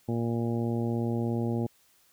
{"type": "harmonic tone", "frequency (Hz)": 116.9, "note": "A#2", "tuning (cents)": 5, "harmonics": [1, 2, 3, 4, 5, 6, 7], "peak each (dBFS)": [-30, -30, -34, -38, -42, -46, -43], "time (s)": [0.08, 1.67], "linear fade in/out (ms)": 10, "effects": ["white hiss -64 dBFS RMS until 2.12 s"]}